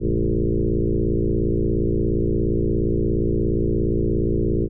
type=tone with frequency modulation; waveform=sine; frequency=155.56 Hz; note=D#3; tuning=in tune; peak=-17 dBFS; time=0-4.69 s; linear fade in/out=50 ms; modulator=57.1 Hz; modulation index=4.7; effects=none